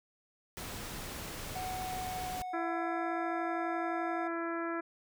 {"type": "noise", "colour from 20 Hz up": "pink", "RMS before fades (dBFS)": -42, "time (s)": [0.57, 2.42], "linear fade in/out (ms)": 0}
{"type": "tone with pitch glide", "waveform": "triangle", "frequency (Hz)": [743, 721.4], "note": ["F#5", "F#5"], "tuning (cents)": [7, -44], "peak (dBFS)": -35, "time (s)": [1.55, 4.28], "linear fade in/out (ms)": 10, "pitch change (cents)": -51, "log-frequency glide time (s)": [1.85, 3.41]}
{"type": "harmonic tone", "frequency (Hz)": 334.9, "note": "E4", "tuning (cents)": 27, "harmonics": [1, 2, 3, 4, 5, 6, 7], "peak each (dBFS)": [-36, -41, -44, -40, -43, -51, -53], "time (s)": [2.53, 4.81], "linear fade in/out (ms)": 10}
{"effects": []}